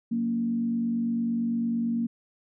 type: tone with frequency modulation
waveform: sine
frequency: 232.2 Hz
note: A#3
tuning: 7 cents flat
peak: -24 dBFS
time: 0.11-2.07 s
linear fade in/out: 10 ms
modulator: 48.9 Hz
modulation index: 0.45
effects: none